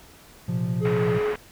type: chord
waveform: triangle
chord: Bb suspended second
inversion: none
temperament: equal with one note detuned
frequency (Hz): 116.54 / 129.53 / 174.61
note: Bb2 / C3 / F3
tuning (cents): 0 / -17 / 0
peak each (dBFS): -26 / -27 / -24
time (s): 0.48-1.19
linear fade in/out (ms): 10
type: tone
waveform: triangle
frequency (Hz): 422.5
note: G#4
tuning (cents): +30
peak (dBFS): -20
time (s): 0.8-1.36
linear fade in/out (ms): 50
type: low-pass noise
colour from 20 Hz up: white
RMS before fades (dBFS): -34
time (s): 0.85-1.36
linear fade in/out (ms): 2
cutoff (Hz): 2100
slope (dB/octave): 24
effects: pink hiss -50 dBFS RMS until 1.51 s